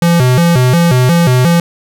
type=tone with vibrato; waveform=square; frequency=146.83 Hz; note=D3; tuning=in tune; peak=-7 dBFS; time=0.02-1.6 s; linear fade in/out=2 ms; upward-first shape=square; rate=2.8 Hz; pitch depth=260 cents each way; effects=none